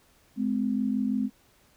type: tone pair together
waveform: sine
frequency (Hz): 211.2 / 257.2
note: G#3 / C4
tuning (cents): +29 / -30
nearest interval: minor third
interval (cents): 341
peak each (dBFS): -27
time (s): 0.36-1.3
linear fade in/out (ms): 50
effects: pink hiss -62 dBFS RMS until 1.76 s